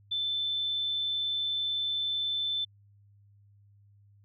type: tone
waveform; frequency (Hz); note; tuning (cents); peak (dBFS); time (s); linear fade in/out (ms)
sine; 3529; A7; +4; -28; 0.11-2.65; 10
effects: added 101 Hz sine -57 dBFS peak until 4.24 s